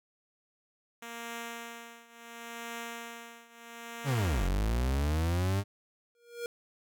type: tone with tremolo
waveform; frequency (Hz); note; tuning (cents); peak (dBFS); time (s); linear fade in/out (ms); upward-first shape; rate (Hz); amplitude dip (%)
5% pulse; 233.1; A#3; 0; -26; 1.02-4.48; 5; triangle; 0.71; 90
type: linear two-way sweep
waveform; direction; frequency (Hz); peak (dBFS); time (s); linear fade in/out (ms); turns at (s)
40% pulse; down then up; 148.1 to 43.65 to 101.5; -26; 4.04-5.64; 50; 4.44
type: tone with exponential growth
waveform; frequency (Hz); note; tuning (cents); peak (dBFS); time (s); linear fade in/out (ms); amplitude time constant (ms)
square; 473.7; A#4; +28; -32; 6.15-6.46; 1; 67
effects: none